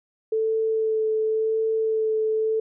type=tone with vibrato; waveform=sine; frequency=440 Hz; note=A4; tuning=in tune; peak=-20 dBFS; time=0.32-2.6 s; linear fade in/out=5 ms; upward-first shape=sine; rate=0.92 Hz; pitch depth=13 cents each way; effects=none